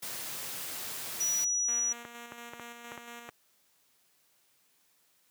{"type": "noise", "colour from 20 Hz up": "white", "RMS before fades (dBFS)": -39, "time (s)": [0.02, 1.45], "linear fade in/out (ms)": 10}
{"type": "tone", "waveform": "sine", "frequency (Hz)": 5850, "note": "F#8", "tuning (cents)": -21, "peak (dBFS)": -27, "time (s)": [1.2, 1.93], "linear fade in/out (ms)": 10}
{"type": "tone with tremolo", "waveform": "5% pulse", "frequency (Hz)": 236.9, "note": "A#3", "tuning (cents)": 28, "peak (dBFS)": -32, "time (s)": [1.68, 3.3], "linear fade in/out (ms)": 5, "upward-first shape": "square", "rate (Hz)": 4.3, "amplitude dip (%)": 35}
{"type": "clicks", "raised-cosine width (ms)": 0.5, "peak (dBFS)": -26, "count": 7, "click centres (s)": [2.051, 2.321, 2.535, 2.597, 2.919, 2.977, 3.29]}
{"effects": ["white hiss -69 dBFS RMS until 5.3 s", "high-pass 100 Hz 12 dB/octave"]}